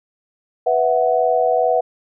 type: chord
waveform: sine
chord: B suspended fourth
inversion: none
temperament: just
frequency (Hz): 493.9 / 658.5 / 740.8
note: B4 / E5 / F#5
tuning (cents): 0 / -2 / +2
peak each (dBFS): -18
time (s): 0.66-1.81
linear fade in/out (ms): 10
effects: none